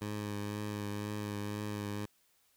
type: tone with vibrato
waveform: 15% pulse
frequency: 103.83 Hz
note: G#2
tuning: in tune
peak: -30 dBFS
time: 0.01-2.06 s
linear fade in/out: 10 ms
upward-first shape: triangle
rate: 2 Hz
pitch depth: 28 cents each way
effects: white hiss -71 dBFS RMS until 2.56 s